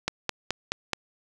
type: click train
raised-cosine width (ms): 0.2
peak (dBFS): -8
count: 5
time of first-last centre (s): 0.08-0.933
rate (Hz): 4.69
effects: none